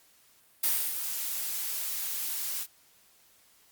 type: noise with ADSR envelope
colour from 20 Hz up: blue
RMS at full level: -25 dBFS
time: 0.63-2.67 s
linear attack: 10 ms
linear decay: 280 ms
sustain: -8 dB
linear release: 61 ms
effects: white hiss -62 dBFS RMS until 3.71 s + Opus 48 kbps